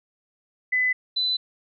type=tone pair in turn; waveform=sine; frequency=2008 / 4006 Hz; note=B6 / B7; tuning=+28 / +24 cents; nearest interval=octave; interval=1196 cents; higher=second; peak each=-19 / -21 dBFS; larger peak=first; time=0.72-0.93 / 1.16-1.37 s; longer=neither; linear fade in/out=10 ms; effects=none